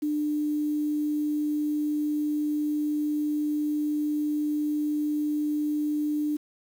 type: tone with quantisation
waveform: sine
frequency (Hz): 299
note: D4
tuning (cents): +31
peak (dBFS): -24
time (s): 0.02-6.37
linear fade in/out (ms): 10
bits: 8
effects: none